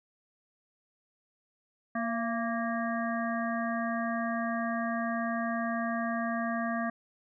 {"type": "harmonic tone with a mistuned harmonic", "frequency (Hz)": 232.7, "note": "A#3", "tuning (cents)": -3, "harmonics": [1, 3, 5, 7, 8], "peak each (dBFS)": [-32, -34, -37, -39, -41], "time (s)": [1.95, 6.9], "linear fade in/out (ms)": 5, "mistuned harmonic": 3, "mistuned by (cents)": -45, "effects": []}